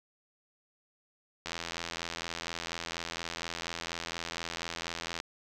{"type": "click train", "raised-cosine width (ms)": 0.2, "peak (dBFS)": -18, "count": 316, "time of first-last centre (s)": [1.46, 5.201], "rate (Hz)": 84.2, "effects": []}